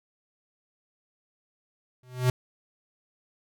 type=tone with exponential growth; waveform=square; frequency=126.2 Hz; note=B2; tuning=38 cents sharp; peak=-18 dBFS; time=2.03-2.3 s; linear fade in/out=2 ms; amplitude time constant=57 ms; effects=none